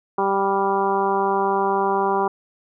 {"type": "harmonic tone with a mistuned harmonic", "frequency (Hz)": 196, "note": "G3", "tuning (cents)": 0, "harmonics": [1, 2, 3, 4, 5, 6, 7], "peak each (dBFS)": [-30, -22, -32, -23, -23, -28, -34], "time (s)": [0.18, 2.28], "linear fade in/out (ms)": 5, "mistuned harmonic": 7, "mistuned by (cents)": 30, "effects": []}